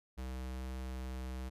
square tone, 64.2 Hz, C2, 32 cents flat, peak -40 dBFS, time 0.17-1.5 s, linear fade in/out 20 ms, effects resampled to 32000 Hz

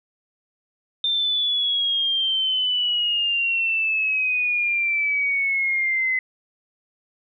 sine exponential sweep, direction down, 3600 to 2033 Hz, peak -19 dBFS, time 1.04-6.19 s, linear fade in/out 2 ms, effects none

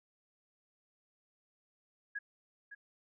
sine tone with echo, 1661.2 Hz, G#6, in tune, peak -36 dBFS, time 2.15-2.19 s, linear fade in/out 10 ms, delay 560 ms, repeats 1, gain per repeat -10 dB, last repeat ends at 2.75 s, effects none

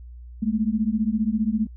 sine beating tone pair, 210 / 225 Hz, G#3 / A3, +19 / +39 cents, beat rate 15 Hz, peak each -23 dBFS, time 0.42-1.67 s, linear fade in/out 10 ms, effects added 60 Hz sine -38 dBFS peak until 1.76 s

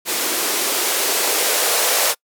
violet noise with band-pass filter sweep, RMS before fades -19 dBFS, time 0.05-2.15 s, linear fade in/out 50 ms, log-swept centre 320 to 540 Hz, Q 2.4, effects noise-tail reverb RT60 0.1 s tail -26 dB re dry

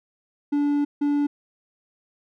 triangle tone bursts at uneven times, 289.3 Hz, D4, 26 cents flat, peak -17 dBFS, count 2, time 0.52-0.85 / 1.01-1.27 s, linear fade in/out 10 ms, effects none

